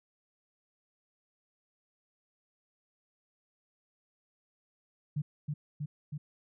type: tone with echo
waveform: sine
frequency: 148 Hz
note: D3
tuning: 14 cents sharp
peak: -29 dBFS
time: 5.16-5.22 s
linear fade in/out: 10 ms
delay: 320 ms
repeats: 3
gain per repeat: -2 dB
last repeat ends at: 6.18 s
effects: none